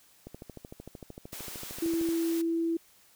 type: click train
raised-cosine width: 2 ms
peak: -29 dBFS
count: 25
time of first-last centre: 0.27-2.088 s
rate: 13.2 Hz
type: high-pass noise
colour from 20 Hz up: white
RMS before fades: -42 dBFS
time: 1.32-2.42 s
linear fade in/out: 10 ms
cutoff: 250 Hz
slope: 12 dB/octave
type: tone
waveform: sine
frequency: 331.8 Hz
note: E4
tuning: 11 cents sharp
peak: -26 dBFS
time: 1.82-2.77 s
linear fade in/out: 5 ms
effects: white hiss -61 dBFS RMS until 3.15 s